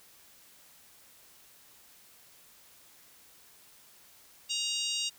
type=harmonic tone; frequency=940 Hz; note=A#5; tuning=14 cents sharp; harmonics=3 / 4 / 5 / 6 / 7 / 8 / 9; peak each=-34 / -36 / -38 / -40 / -41 / -42 / -43 dBFS; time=4.49-5.1 s; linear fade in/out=20 ms; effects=white hiss -58 dBFS RMS until 5.18 s